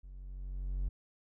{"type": "tone with level ramp", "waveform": "triangle", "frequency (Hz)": 46.25, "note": "F#1", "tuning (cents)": 0, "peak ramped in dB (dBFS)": [-45, -28], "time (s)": [0.03, 0.89], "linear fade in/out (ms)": 10, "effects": []}